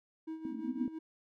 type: tone with tremolo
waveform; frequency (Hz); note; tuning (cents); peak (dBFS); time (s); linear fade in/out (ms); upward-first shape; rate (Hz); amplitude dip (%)
triangle; 319.2; D#4; +44; -35; 0.27-0.99; 10; sine; 5.9; 65
type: band-pass noise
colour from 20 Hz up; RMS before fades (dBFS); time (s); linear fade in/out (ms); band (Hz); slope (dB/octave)
white; -38; 0.45-0.88; 2; 230 to 270; 96
effects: none